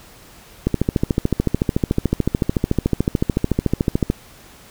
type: click train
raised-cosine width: 3 ms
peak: -3 dBFS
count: 48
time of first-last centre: 0.67-4.101 s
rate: 13.7 Hz
effects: pink hiss -45 dBFS RMS until 4.7 s